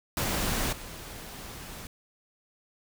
pink noise with level steps, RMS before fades -29 / -42 dBFS, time 0.17-1.87 s, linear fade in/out 2 ms, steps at 0.72 s, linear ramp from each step 10 ms, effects none

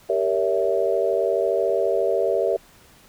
sine chord, G diminished seventh, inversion none, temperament equal with one note detuned, 392 / 466.2 / 567 / 659.3 Hz, G4 / Bb4 / Db5 / Fb5, 0 / 0 / +39 / 0 cents, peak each -24 dBFS, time 0.09-2.57 s, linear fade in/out 10 ms, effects pink hiss -52 dBFS RMS until 3.08 s

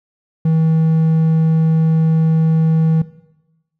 triangle tone, 160.6 Hz, E3, 45 cents flat, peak -9 dBFS, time 0.45-3.02 s, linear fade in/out 5 ms, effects noise-tail reverb RT60 1.0 s tail -17 dB re dry

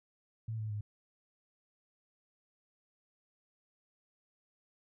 sine tone with pitch steps, 111.7 / 108.4 / 104.5 Hz, A2 / A2 / G#2, +27 / -25 / +11 cents, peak -35 dBFS, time 0.48-0.81 s, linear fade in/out 5 ms, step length 110 ms, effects none

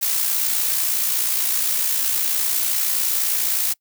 blue noise with amplitude modulation, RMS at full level -19 dBFS, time 0.01-3.74 s, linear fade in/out 20 ms, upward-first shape sine, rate 59.6 Hz, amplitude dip 40%, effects noise-tail reverb RT60 0.1 s tail -25 dB re dry

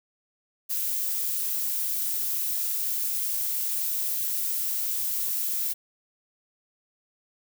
violet noise, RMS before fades -28 dBFS, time 0.69-5.74 s, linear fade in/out 20 ms, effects none

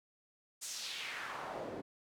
pink noise with band-pass filter sweep, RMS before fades -43 dBFS, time 0.61-1.82 s, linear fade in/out 20 ms, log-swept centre 8000 to 340 Hz, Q 1.9, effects none

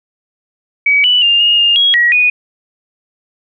sine tone with pitch steps, 2272 / 2966 / 2804 / 2849 / 2820 / 3301 / 1911 / 2472 Hz, C#7 / F#7 / F7 / F7 / F7 / G#7 / A#6 / D#7, +42 / +4 / +6 / +34 / +16 / -11 / +43 / -12 cents, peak -7 dBFS, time 0.86-2.3 s, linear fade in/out 5 ms, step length 180 ms, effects none

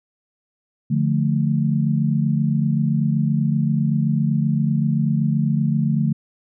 sine chord, D minor, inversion none, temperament equal, 146.83 / 174.61 / 220 Hz, D3 / F3 / A3, 0 / 0 / 0 cents, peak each -19 / -23 / -21 dBFS, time 0.9-6.13 s, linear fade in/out 10 ms, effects none

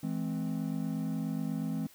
triangle chord, E augmented, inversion none, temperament equal with one note detuned, 164.81 / 212.5 / 261.6 Hz, E3 / G#3 / B#3, 0 / +40 / 0 cents, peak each -33 / -34 / -34 dBFS, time 0.03-1.87 s, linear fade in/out 5 ms, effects white hiss -58 dBFS RMS until 1.94 s

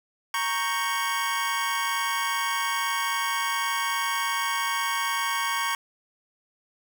25% pulse chord, G diminished, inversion first, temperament equal, 932.3 / 1108.7 / 1568 Hz, Bb5 / Db6 / G6, 0 / 0 / 0 cents, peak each -26 / -24 / -28 dBFS, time 0.34-5.75 s, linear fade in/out 2 ms, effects none

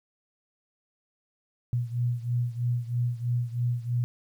sine beating tone pair, 120 / 123.1 Hz, B2 / B2, -49 / -5 cents, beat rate 3.1 Hz, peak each -27 / -30 dBFS, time 1.73-4.04 s, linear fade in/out 0 ms, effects 10-bit

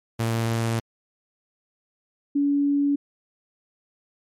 sawtooth / sine tone pair in turn, 114.5 / 284.6 Hz, A#2 / C#4, -31 / +46 cents, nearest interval octave + major third, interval 1577 cents, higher second, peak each -18 dBFS, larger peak neither, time 0.19-0.8 / 2.35-2.96 s, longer neither, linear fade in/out 10 ms, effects MP3 64 kbps

